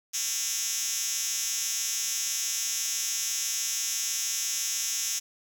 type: tone with high-pass filter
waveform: 5% pulse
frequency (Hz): 226.1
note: A3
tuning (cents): +47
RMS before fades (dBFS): -30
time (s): 0.13-5.2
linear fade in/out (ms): 20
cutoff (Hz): 5300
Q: 2.7
effects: none